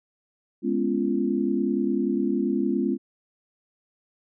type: chord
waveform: sine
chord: C# dominant seventh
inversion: second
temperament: equal with one note detuned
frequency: 207.7 / 246.9 / 277.2 / 344.2 Hz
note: G#3 / B3 / C#4 / E#4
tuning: 0 / 0 / 0 / -25 cents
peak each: -27 dBFS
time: 0.62-2.98 s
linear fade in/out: 50 ms
effects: none